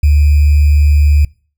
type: tone with sample-and-hold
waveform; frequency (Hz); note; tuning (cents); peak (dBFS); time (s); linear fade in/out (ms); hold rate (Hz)
sine; 73.42; D2; 0; -5; 0.03-1.25; 5; 2450
effects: noise-tail reverb RT60 0.4 s tail -24 dB re dry